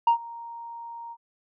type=tone with ADSR envelope; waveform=sine; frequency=932.3 Hz; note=A#5; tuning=in tune; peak=-12 dBFS; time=0.07-1.17 s; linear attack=5 ms; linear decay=99 ms; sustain=-24 dB; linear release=54 ms; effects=tanh soft clip ceiling -14 dBFS